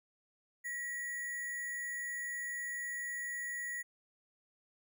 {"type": "tone with sample-and-hold", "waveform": "sine", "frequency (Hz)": 1928, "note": "B6", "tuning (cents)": -42, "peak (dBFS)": -37, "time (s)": [0.64, 3.83], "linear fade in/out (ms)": 20, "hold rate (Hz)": 8820, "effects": []}